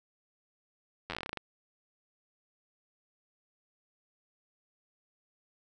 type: slowing click train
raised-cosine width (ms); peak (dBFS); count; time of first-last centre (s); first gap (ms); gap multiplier
0.3; -20; 13; 1.1-1.373; 10; 1.14
effects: none